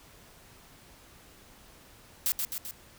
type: noise with echo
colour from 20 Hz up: blue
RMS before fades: -27 dBFS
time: 2.26-2.32 s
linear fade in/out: 0 ms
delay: 130 ms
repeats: 3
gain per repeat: -4 dB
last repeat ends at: 2.71 s
effects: pink hiss -55 dBFS RMS until 2.98 s